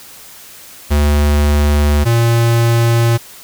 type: tone pair in turn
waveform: square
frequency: 73.42 / 116.55 Hz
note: D2 / A#2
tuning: 0 / 0 cents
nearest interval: minor sixth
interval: 800 cents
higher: second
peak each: -10 dBFS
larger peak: neither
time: 0.9-2.05 / 2.05-3.18 s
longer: first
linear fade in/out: 20 ms
effects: white hiss -37 dBFS RMS until 3.43 s